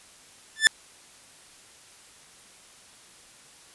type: tone with exponential growth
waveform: sawtooth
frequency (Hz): 1760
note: A6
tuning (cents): 0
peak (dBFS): -7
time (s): 0.56-0.67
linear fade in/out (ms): 0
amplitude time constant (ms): 23
effects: white hiss -52 dBFS RMS until 3.74 s + resampled to 24000 Hz